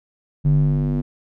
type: tone with band-pass filter sweep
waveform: square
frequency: 49 Hz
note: G1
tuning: in tune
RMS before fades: -18 dBFS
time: 0.44-1.02 s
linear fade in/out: 20 ms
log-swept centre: 140 to 210 Hz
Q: 3.8
effects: none